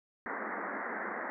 white band-pass noise, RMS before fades -38 dBFS, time 0.26-1.3 s, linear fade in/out 0 ms, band 190 to 2000 Hz, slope 96 dB/octave, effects none

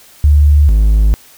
sine / triangle tone pair in turn, 73.4 / 52.61 Hz, D2 / G#1, 0 / +23 cents, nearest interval tritone, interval 577 cents, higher first, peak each -4 dBFS, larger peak neither, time 0.24-0.69 / 0.69-1.14 s, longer neither, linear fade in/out 0 ms, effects white hiss -42 dBFS RMS until 1.37 s

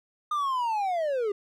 triangle linear sweep, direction down, 1225 to 392 Hz, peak -23 dBFS, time 0.31-1.32 s, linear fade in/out 5 ms, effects none

